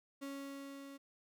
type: tone with level ramp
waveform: 35% pulse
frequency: 276.9 Hz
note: C#4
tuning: 2 cents flat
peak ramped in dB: -40 to -48 dBFS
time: 0.21-0.98 s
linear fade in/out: 20 ms
effects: none